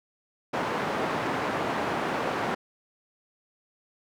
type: band-pass noise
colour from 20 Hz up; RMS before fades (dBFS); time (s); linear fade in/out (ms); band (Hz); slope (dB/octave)
white; -29; 0.53-2.55; 10; 150 to 1100; 12
effects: none